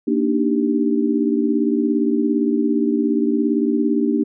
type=chord; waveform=sine; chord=Eb major seventh; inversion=second; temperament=equal; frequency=233.1 / 293.7 / 311.1 / 392 Hz; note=Bb3 / D4 / Eb4 / G4; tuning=0 / 0 / 0 / 0 cents; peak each=-20 / -19 / -24 / -23 dBFS; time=0.07-4.24 s; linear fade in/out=10 ms; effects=none